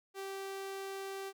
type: tone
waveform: sawtooth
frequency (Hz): 389.4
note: G4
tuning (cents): -12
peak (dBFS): -36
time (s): 0.14-1.33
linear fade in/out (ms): 50
effects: none